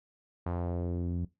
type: tone with low-pass filter sweep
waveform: sawtooth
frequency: 87.31 Hz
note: F2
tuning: in tune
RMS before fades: -33 dBFS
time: 0.46-1.25 s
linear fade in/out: 5 ms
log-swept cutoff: 1100 to 200 Hz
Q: 1.5
effects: noise-tail reverb RT60 0.2 s tail -18 dB re dry